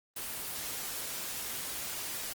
white noise, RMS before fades -38 dBFS, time 0.16-2.33 s, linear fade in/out 5 ms, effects Opus 24 kbps

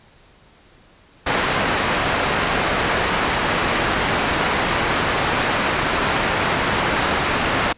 white low-pass noise, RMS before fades -20 dBFS, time 1.26-7.73 s, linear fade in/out 10 ms, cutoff 1900 Hz, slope 12 dB/octave, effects pink hiss -51 dBFS RMS until 7.77 s + resampled to 8000 Hz

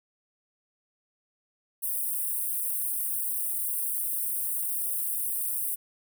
white high-pass noise, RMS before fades -30 dBFS, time 1.82-5.76 s, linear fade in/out 20 ms, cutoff 8600 Hz, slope 96 dB/octave, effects none

